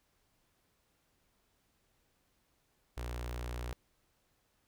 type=tone with notch filter; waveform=sawtooth; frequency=60.1 Hz; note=B1; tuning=46 cents flat; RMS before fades=-40 dBFS; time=2.97-3.73 s; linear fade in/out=0 ms; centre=190 Hz; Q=1; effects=pink hiss -75 dBFS RMS until 4.67 s